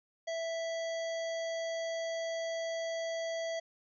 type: harmonic tone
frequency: 659.3 Hz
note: E5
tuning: in tune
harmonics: 1 / 3 / 5 / 7 / 9 / 10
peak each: -34 / -44 / -48 / -51 / -53 / -54 dBFS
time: 0.27-3.6 s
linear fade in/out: 10 ms
effects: none